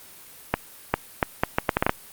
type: accelerating click train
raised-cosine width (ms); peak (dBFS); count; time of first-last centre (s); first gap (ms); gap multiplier
0.5; -3; 10; 0.54-1.894; 400; 0.72
effects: white hiss -46 dBFS RMS until 2.12 s + Opus 32 kbps